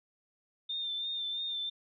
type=tone with vibrato; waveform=sine; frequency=3600 Hz; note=A7; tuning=39 cents sharp; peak=-33 dBFS; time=0.69-1.7 s; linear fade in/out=10 ms; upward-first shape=sine; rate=3 Hz; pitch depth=34 cents each way; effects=none